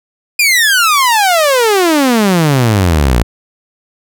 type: exponential sweep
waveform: sawtooth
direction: down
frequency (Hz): 2476 to 54.4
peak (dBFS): -4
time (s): 0.39-3.23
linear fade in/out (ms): 5
effects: none